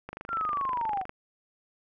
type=click train; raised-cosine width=0.5 ms; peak=-23 dBFS; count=26; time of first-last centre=0.09-1.094 s; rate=24.9 Hz
type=linear sweep; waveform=sine; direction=down; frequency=1408 to 723 Hz; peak=-27 dBFS; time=0.28-1.05 s; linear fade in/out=50 ms
effects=none